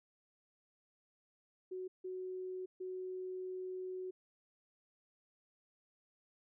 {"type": "tone bursts at uneven times", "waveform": "sine", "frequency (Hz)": 370.5, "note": "F#4", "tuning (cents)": 2, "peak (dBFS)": -40, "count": 3, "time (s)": [[1.71, 1.88], [2.04, 2.66], [2.8, 4.11]], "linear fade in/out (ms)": 10, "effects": []}